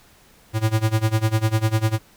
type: tone with tremolo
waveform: square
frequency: 110 Hz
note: A2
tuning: in tune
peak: -15 dBFS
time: 0.53-1.99 s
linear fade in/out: 50 ms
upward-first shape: sine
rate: 10 Hz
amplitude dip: 90%
effects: pink hiss -53 dBFS RMS until 2.16 s